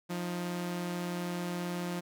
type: tone pair together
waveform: sawtooth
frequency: 176.2 / 314 Hz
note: F3 / D#4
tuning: +16 / +16 cents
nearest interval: minor seventh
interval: 1000 cents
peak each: -30 / -39 dBFS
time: 0.09-2.01 s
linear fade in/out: 20 ms
effects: none